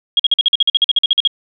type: tone bursts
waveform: sine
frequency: 3278 Hz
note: G#7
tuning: 23 cents flat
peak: -8 dBFS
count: 16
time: 0.17-1.275 s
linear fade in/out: 2 ms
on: 25 ms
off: 47 ms
effects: none